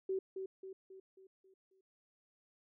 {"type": "tone with echo", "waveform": "sine", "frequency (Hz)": 381.3, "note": "G4", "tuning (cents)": -48, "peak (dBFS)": -33, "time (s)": [0.09, 0.19], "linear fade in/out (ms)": 5, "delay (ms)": 270, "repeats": 6, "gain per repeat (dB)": -6, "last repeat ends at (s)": 1.81, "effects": []}